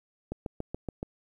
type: click train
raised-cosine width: 2 ms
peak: -20 dBFS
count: 6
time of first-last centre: 0.32-1.029 s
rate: 7.05 Hz
effects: 10-bit